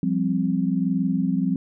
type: chord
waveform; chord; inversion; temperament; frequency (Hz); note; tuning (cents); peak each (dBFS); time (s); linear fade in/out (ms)
sine; F suspended second; none; equal; 174.61 / 196 / 261.6; F3 / G3 / C4; 0 / 0 / 0; -24; 0.03-1.56; 2
effects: none